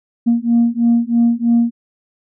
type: beating tone pair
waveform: sine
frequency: 233.1 / 236.2 Hz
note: A#3 / A#3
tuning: 0 / +23 cents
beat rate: 3.1 Hz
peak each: -13 dBFS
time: 0.26-1.71 s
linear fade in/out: 20 ms
effects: tanh soft clip ceiling -6 dBFS